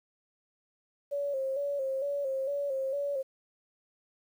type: tone with vibrato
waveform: sine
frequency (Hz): 551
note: C#5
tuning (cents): -11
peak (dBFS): -29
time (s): 1.11-3.23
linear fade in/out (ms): 20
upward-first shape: square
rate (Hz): 2.2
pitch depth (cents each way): 54
effects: 10-bit